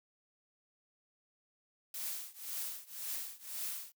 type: noise with tremolo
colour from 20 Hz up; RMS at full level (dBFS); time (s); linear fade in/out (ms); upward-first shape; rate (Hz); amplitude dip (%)
blue; -38; 1.94-3.92; 2; triangle; 1.9; 95
effects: noise-tail reverb RT60 0.1 s tail -25 dB re dry